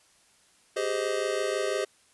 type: chord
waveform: square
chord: Ab major seventh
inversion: third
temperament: just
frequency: 389.3 / 415.3 / 519.1 / 623 Hz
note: G4 / Ab4 / C5 / Eb5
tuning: -12 / 0 / -14 / +2 cents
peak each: -33 dBFS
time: 0.76-1.85 s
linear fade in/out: 10 ms
effects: white hiss -62 dBFS RMS until 2.13 s + resampled to 24000 Hz